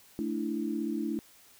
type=chord; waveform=sine; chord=A suspended fourth; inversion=none; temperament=just; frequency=220 / 293.3 / 330 Hz; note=A3 / D4 / E4; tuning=0 / -2 / +2 cents; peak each=-34 dBFS; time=0.19-1.19 s; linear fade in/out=0 ms; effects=white hiss -58 dBFS RMS until 1.59 s